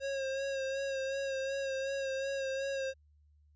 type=tone with vibrato; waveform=square; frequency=541 Hz; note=C#5; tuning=42 cents flat; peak=-34 dBFS; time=0-2.94 s; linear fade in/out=50 ms; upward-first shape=sine; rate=2.7 Hz; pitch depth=31 cents each way; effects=added 74 Hz sine -62 dBFS peak until 3.55 s + resampled to 16000 Hz